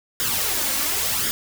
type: noise with flanger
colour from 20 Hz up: white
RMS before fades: -23 dBFS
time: 0.2-1.31 s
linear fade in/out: 0 ms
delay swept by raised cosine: 0.58 to 3.68 ms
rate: 0.93 Hz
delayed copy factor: +0.6
effects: none